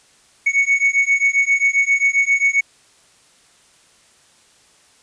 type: beating tone pair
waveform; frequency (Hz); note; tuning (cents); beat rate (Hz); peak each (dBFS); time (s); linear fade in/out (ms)
triangle; 2217 / 2224.5; C#7 / C#7; 0 / +5; 7.5; -15; 0.46-2.61; 10
effects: white hiss -53 dBFS RMS until 5.02 s + resampled to 22050 Hz